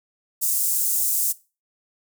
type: high-pass noise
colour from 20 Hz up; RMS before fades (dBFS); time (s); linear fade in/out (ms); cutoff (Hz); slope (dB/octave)
pink; -22; 0.41-1.33; 20; 7900; 24
effects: noise-tail reverb RT60 0.3 s tail -19 dB re dry